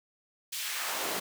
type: noise with high-pass filter sweep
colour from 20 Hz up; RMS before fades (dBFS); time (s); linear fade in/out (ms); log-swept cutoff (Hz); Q
pink; -34; 0.52-1.2; 10; 3700 to 250; 0.95
effects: none